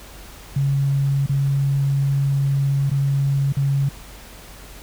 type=tone with dropouts; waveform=sine; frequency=138.59 Hz; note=C#3; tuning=in tune; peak=-16 dBFS; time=0.56-3.89 s; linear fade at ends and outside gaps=5 ms; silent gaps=1.263-1.293 / 2.898-2.913 / 3.525-3.568 s; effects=added 48 Hz sine -41 dBFS peak until 4.82 s + pink hiss -42 dBFS RMS until 4.82 s